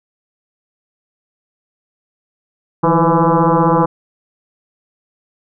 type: tone with frequency modulation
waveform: sine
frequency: 339.7 Hz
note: F4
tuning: 48 cents flat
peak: -9 dBFS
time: 2.83-3.86 s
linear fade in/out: 10 ms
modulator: 166 Hz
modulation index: 5
effects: none